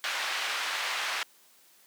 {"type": "band-pass noise", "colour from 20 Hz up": "white", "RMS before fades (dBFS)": -32, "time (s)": [0.04, 1.23], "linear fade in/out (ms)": 0, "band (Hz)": [950, 2900], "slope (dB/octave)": 12, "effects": ["white hiss -60 dBFS RMS until 1.86 s", "high-pass 200 Hz 12 dB/octave"]}